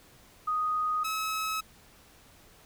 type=tone pair in turn; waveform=sine / sawtooth; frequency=1244.5 / 1287.6 Hz; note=D#6 / E6; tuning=0 / -41 cents; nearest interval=minor second; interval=59 cents; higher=second; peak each=-26 dBFS; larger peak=neither; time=0.47-1.04 / 1.04-1.61 s; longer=neither; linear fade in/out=10 ms; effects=pink hiss -57 dBFS RMS until 2.65 s